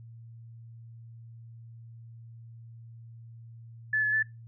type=tone with pitch steps; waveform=sine; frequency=1733 / 1714 / 1748 Hz; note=A6 / A6 / A6; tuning=-27 / -46 / -12 cents; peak=-23 dBFS; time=3.93-4.227 s; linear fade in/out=5 ms; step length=99 ms; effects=noise-tail reverb RT60 0.2 s tail -20 dB re dry + added 115 Hz sine -45 dBFS peak until 4.47 s